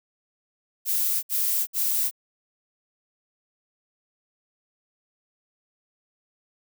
violet noise bursts, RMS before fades -24 dBFS, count 3, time 0.85-2.112 s, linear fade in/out 50 ms, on 380 ms, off 61 ms, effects none

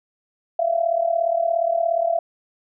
sine tone with amplitude modulation, 674 Hz, E5, 38 cents sharp, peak -14 dBFS, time 0.59-2.19 s, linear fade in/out 5 ms, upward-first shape sine, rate 37.1 Hz, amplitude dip 80%, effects none

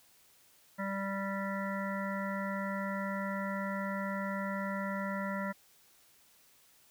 harmonic tone, 196 Hz, G3, in tune, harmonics 1 / 3 / 5 / 7 / 9 / 10, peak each -36 / -40 / -42 / -42 / -45 / -44 dBFS, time 0.78-5.53 s, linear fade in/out 20 ms, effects white hiss -64 dBFS RMS until 6.9 s

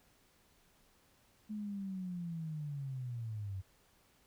sine linear sweep, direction down, 215.1 to 92.5 Hz, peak -38 dBFS, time 1.49-3.62 s, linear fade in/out 20 ms, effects pink hiss -69 dBFS RMS until 4.26 s

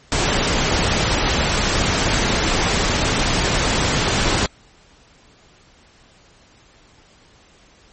pink noise, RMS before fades -18 dBFS, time 0.12-4.46 s, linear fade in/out 0 ms, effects pink hiss -51 dBFS RMS until 7.92 s + MP3 32 kbps

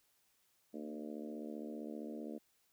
harmonic tone with a mistuned harmonic, 75.3 Hz, D2, 44 cents sharp, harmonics 3 / 4 / 5 / 6 / 7 / 8 / 9, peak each -46 / -47 / -52 / -52 / -54 / -54 / -60 dBFS, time 0.73-2.39 s, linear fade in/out 20 ms, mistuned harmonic 3, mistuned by +19 cents, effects white hiss -75 dBFS RMS until 2.72 s

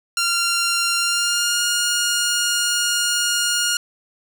10% pulse tone with pitch glide, 1385 to 1424.8 Hz, F6 to F6, -15 to +34 cents, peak -9 dBFS, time 0.17-3.77 s, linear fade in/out 2 ms, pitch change +49 cents, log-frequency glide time 0.97-1.64 s, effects none

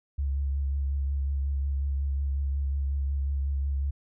sine tone with vibrato, 69.3 Hz, C#2, in tune, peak -25 dBFS, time 0.18-3.91 s, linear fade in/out 10 ms, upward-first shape triangle, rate 5.5 Hz, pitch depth 32 cents each way, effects none

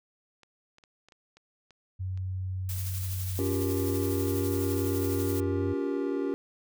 clicks, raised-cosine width 0.2 ms, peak -37 dBFS, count 8, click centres 0.433 / 0.784 / 0.838 / 1.086 / 1.122 / 1.37 / 1.707 / 2.175 s
sine tone, 93.3 Hz, F#2, 15 cents sharp, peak -30 dBFS, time 1.99-5.74 s, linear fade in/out 20 ms
blue noise with tremolo, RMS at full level -38 dBFS, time 2.69-5.4 s, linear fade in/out 0 ms, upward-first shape sine, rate 12 Hz, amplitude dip 35%
triangle chord, G half-diminished seventh, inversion second, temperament just, 282.2 / 352.8 / 392 / 470.4 Hz, Db4 / F4 / G4 / Bb4, +31 / +18 / 0 / +16 cents, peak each -29 / -33 / -30 / -35 dBFS, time 3.39-6.34 s, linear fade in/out 0 ms
effects none

